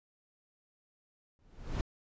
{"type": "noise with exponential growth", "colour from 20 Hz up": "brown", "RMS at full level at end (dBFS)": -29, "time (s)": [1.39, 1.81], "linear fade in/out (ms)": 1, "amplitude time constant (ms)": 91, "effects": ["resampled to 16000 Hz"]}